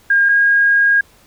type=tone pair in turn; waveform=sine; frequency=1616 / 1630.1 Hz; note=G#6 / G#6; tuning=-48 / -33 cents; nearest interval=unison; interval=15 cents; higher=second; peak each=-9 dBFS; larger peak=neither; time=0.1-0.29 / 0.29-1.01 s; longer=second; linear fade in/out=5 ms; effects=pink hiss -50 dBFS RMS until 1.26 s